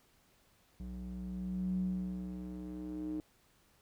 square tone with band-pass filter sweep, 61.5 Hz, B1, 7 cents flat, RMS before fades -39 dBFS, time 0.8-3.2 s, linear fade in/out 0 ms, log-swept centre 130 to 310 Hz, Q 7, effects pink hiss -69 dBFS RMS until 3.81 s

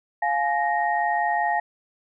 sine tone cluster, 699 / 844 / 1862 Hz, F5 / G#5 / A#6, +1 / +28 / -2 cents, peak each -25 / -23 / -27 dBFS, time 0.22-1.6 s, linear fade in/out 5 ms, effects none

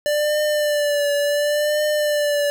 square tone with vibrato, 589 Hz, D5, 5 cents sharp, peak -18 dBFS, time 0.06-2.5 s, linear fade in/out 0 ms, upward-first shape triangle, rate 0.7 Hz, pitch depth 44 cents each way, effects none

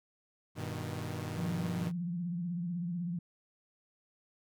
sawtooth chord, G augmented, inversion none, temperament equal with one note detuned, 98 / 121.49 / 155.56 Hz, G2 / B2 / D#3, 0 / -28 / 0 cents, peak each -37 dBFS, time 0.55-1.92 s, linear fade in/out 50 ms
sine tone with vibrato, 173.8 Hz, F3, 8 cents flat, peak -33 dBFS, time 1.38-3.19 s, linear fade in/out 5 ms, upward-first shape sine, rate 16 Hz, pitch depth 74 cents each way
effects none

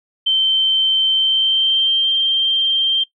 sine tone with pitch glide, 3108 to 3159 Hz, G7 to G7, -16 to +13 cents, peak -12 dBFS, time 0.26-3.04 s, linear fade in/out 10 ms, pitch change +29 cents, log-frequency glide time 1.14-2.13 s, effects noise-tail reverb RT60 0.1 s tail -18 dB re dry

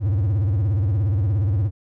triangle tone with vibrato, 100 Hz, G2, 35 cents sharp, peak -15 dBFS, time 0-1.71 s, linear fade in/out 50 ms, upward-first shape sine, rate 17 Hz, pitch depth 220 cents each way, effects none

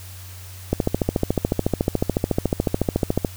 click train, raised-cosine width 2 ms, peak -5 dBFS, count 36, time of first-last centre 0.73-3.248 s, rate 13.9 Hz, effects added 92 Hz sine -37 dBFS peak until 3.36 s + white hiss -43 dBFS RMS until 3.36 s

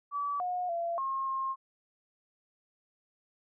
sine tone with pitch steps, 1148 / 722 / 681 / 1074 / 1068 Hz, D6 / F#5 / F5 / C6 / C6, -40 / -43 / -44 / +45 / +35 cents, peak -30 dBFS, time 0.11-1.56 s, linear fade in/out 50 ms, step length 290 ms, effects none

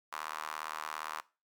sawtooth tone with high-pass filter, 77.4 Hz, D#2, 9 cents flat, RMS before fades -41 dBFS, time 0.12-1.21 s, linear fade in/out 10 ms, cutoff 1100 Hz, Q 3.3, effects noise-tail reverb RT60 0.3 s tail -19 dB re dry

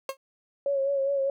30% pulse tone with exponential decay, 539 Hz, C#5, 49 cents flat, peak -23 dBFS, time 0.09-0.17 s, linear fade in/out 2 ms, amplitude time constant 17 ms
sine tone with vibrato, 552 Hz, C#5, 7 cents flat, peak -23 dBFS, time 0.66-1.3 s, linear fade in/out 2 ms, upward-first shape sine, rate 4.9 Hz, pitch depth 39 cents each way
effects none

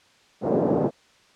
white band-pass noise, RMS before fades -22 dBFS, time 0.41-0.91 s, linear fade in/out 50 ms, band 140 to 600 Hz, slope 24 dB/octave, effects white hiss -57 dBFS RMS until 1.35 s + low-pass 5000 Hz 12 dB/octave

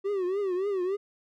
triangle tone with vibrato, 382.7 Hz, G4, 42 cents flat, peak -24 dBFS, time 0.04-0.97 s, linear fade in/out 20 ms, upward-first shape triangle, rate 3.5 Hz, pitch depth 150 cents each way, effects none

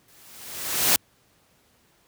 white noise with exponential growth, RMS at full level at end -17 dBFS, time 0.08-0.96 s, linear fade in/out 2 ms, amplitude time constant 190 ms, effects pink hiss -62 dBFS RMS until 2.07 s + high-pass 60 Hz 12 dB/octave

